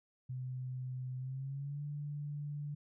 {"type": "tone with pitch glide", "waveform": "sine", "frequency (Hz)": [128, 146.19], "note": ["C3", "D3"], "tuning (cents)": [-38, -8], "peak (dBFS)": -38, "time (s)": [0.29, 2.75], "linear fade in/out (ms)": 10, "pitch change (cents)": 230, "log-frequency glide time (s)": [1.17, 1.83], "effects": []}